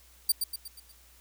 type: tone with echo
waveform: 10% pulse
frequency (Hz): 4663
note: D8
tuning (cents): -13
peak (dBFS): -14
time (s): 0.29-0.32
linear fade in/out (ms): 5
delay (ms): 120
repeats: 5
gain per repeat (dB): -6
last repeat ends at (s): 0.92
effects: added 60 Hz sine -59 dBFS peak until 1.2 s + white hiss -59 dBFS RMS until 1.2 s